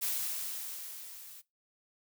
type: noise with level ramp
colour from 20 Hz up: blue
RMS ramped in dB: -32 to -51 dBFS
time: 0.01-1.42 s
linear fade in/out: 20 ms
effects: noise-tail reverb RT60 0.2 s tail -20 dB re dry